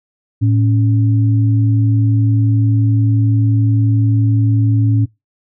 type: tone pair together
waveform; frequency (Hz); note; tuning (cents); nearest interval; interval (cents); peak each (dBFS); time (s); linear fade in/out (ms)
sine; 110 / 278.6; A2 / C#4; 0 / +9; octave + major third; 1609; -10 / -19; 0.41-5.06; 20
effects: noise-tail reverb RT60 0.2 s tail -22 dB re dry